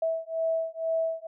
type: beating tone pair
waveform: sine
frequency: 651 / 653.1 Hz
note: E5 / E5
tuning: -22 / -16 cents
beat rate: 2.1 Hz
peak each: -29 dBFS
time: 0.02-1.27 s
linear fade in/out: 5 ms
effects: none